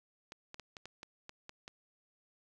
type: clicks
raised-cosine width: 0.2 ms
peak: -29 dBFS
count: 9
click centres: 0.321 / 0.544 / 0.597 / 0.768 / 0.856 / 1.031 / 1.294 / 1.494 / 1.679 s
effects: none